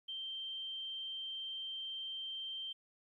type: tone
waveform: sine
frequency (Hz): 3139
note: G7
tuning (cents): +2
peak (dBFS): -40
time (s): 0.08-2.73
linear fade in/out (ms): 10
effects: 13-bit